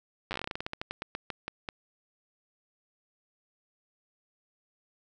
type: slowing click train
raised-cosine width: 0.3 ms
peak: -18 dBFS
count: 22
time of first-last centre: 0.31-1.688 s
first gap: 9 ms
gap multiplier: 1.17
effects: none